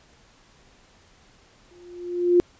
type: tone with exponential growth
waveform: sine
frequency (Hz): 352.3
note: F4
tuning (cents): +15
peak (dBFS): -11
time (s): 1.71-2.4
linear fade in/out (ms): 0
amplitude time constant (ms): 150
effects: pink hiss -56 dBFS RMS until 2.59 s + resampled to 16000 Hz